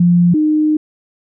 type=tone pair in turn; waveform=sine; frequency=174.61 / 306.4 Hz; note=F3 / D#4; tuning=0 / -27 cents; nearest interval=minor seventh; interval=973 cents; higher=second; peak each=-7 / -10 dBFS; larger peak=first; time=0-0.34 / 0.34-0.77 s; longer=second; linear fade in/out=5 ms; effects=none